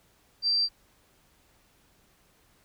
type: tone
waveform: sine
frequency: 4699 Hz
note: D8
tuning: in tune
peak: -22 dBFS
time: 0.42-0.69 s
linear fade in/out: 50 ms
effects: pink hiss -64 dBFS RMS until 2.64 s